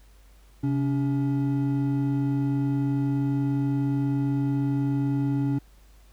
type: tone pair together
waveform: triangle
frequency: 133.2 / 282.4 Hz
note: C3 / C#4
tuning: +31 / +32 cents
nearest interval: octave + minor second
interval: 1301 cents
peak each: -23 dBFS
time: 0.63-5.59 s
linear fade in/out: 10 ms
effects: added 50 Hz sine -51 dBFS peak until 6.12 s + pink hiss -61 dBFS RMS until 6.12 s